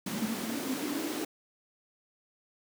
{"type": "noise with high-pass filter sweep", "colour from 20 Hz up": "pink", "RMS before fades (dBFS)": -34, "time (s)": [0.06, 1.25], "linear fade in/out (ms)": 5, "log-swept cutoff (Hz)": [200, 330], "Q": 7.6, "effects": []}